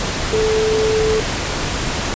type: tone in noise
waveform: sine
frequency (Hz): 436.1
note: A4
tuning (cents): -15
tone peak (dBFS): -14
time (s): 0.33-1.2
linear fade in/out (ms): 0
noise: pink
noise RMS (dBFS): -21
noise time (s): 0-2.14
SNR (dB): +4
effects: resampled to 16000 Hz